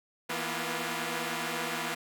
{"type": "tone cluster", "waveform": "5% pulse", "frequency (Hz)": [164.1, 235.4, 245, 345.5], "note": ["E3", "A#3", "B3", "F4"], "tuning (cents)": [-8, 17, -14, -19], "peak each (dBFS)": -26, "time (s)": [0.29, 1.95], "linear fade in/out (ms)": 10, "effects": []}